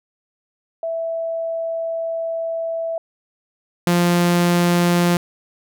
sine / sawtooth tone pair in turn, 659.3 / 174.42 Hz, E5 / F3, 0 / -2 cents, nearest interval octave + major seventh, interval 2302 cents, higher first, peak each -21 / -10 dBFS, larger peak second, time 0.83-2.98 / 3.87-5.17 s, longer first, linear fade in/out 2 ms, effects none

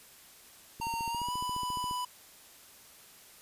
click train, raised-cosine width 3 ms, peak -31 dBFS, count 17, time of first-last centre 0.8-1.911 s, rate 14.4 Hz
square tone with pitch glide, 921 to 992.8 Hz, A#5 to B5, -21 to +9 cents, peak -33 dBFS, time 0.81-2.05 s, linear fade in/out 5 ms, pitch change +130 cents, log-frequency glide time 1.08-1.34 s
effects white hiss -55 dBFS RMS until 3.41 s + resampled to 32000 Hz

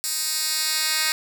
10% pulse tone with high-pass filter sweep, 312.5 Hz, D#4, 8 cents sharp, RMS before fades -24 dBFS, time 0.04-1.12 s, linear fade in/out 0 ms, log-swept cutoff 6500 to 2700 Hz, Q 0.99, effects none

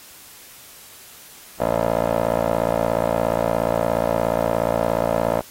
15% pulse tone with band-pass filter, 57 Hz, A#1, 38 cents flat, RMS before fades -21 dBFS, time 1.6-5.41 s, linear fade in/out 5 ms, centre 660 Hz, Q 2.8, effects white hiss -44 dBFS RMS until 5.5 s + AAC 48 kbps

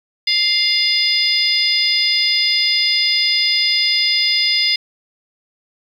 harmonic tone with a mistuned harmonic, 705 Hz, F5, 16 cents sharp, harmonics 3 / 4 / 5 / 6 / 7, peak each -20 / -25 / -20 / -25 / -16 dBFS, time 0.27-4.76 s, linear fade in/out 5 ms, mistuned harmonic 3, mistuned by -16 cents, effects 7-bit

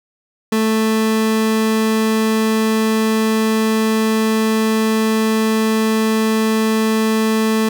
30% pulse tone, 220 Hz, A3, in tune, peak -11 dBFS, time 0.52-7.69 s, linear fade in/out 5 ms, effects none

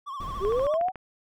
triangle tone with vibrato, 1108.7 Hz, C#6, in tune, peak -31 dBFS, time 0.06-0.78 s, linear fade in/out 20 ms, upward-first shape triangle, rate 14 Hz, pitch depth 110 cents each way
brown noise, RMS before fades -37 dBFS, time 0.2-0.67 s, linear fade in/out 5 ms
sine linear sweep, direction up, 366.6 to 767 Hz, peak -22 dBFS, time 0.4-0.92 s, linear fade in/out 50 ms
click train, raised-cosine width 0.5 ms, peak -24 dBFS, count 8, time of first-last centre 0.45-0.957 s, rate 13.8 Hz
effects none

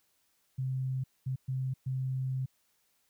sine tone bursts at uneven times, 130.81 Hz, C3, in tune, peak -30 dBFS, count 4, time 0.58-1.04 / 1.26-1.36 / 1.48-1.74 / 1.86-2.46 s, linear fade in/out 10 ms, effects white hiss -73 dBFS RMS until 3.09 s

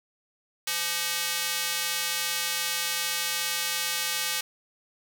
square tone with high-pass filter, 171.3 Hz, F3, 33 cents flat, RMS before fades -29 dBFS, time 0.67-4.41 s, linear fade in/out 5 ms, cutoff 2500 Hz, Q 0.62, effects none

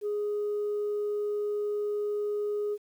sine tone, 415.3 Hz, G#4, in tune, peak -26 dBFS, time 0.01-2.78 s, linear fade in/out 50 ms, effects tanh soft clip ceiling -25 dBFS + 10-bit

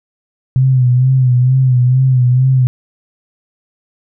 sine tone with vibrato, 127.8 Hz, C3, 40 cents flat, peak -7 dBFS, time 0.56-2.67 s, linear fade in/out 0 ms, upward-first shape sine, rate 2.2 Hz, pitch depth 59 cents each way, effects none

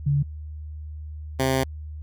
sine / 10% pulse tone pair in turn, 142.5 / 132.26 Hz, C#3 / C3, +48 / +19 cents, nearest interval minor second, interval 129 cents, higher first, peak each -18 / -12 dBFS, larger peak second, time 0.06-0.23 / 1.39-1.64 s, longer second, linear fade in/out 10 ms, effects added 76 Hz sine -33 dBFS peak until 2.02 s

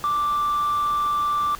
sine tone with amplitude modulation, 1174.7 Hz, D6, in tune, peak -16 dBFS, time 0.04-1.55 s, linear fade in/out 0 ms, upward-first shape sine, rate 292 Hz, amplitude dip 30%, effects tanh soft clip ceiling -18 dBFS + pink hiss -41 dBFS RMS until 1.59 s

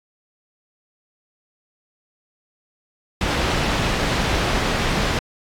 pink low-pass noise, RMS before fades -21 dBFS, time 3.21-5.19 s, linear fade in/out 2 ms, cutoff 4200 Hz, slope 12 dB/octave, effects AAC 64 kbps

